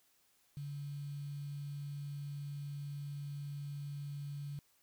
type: tone with quantisation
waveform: sine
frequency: 143.3 Hz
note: D3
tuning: 42 cents flat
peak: -40 dBFS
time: 0.57-4.59 s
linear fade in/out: 0 ms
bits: 10
effects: white hiss -72 dBFS RMS until 4.82 s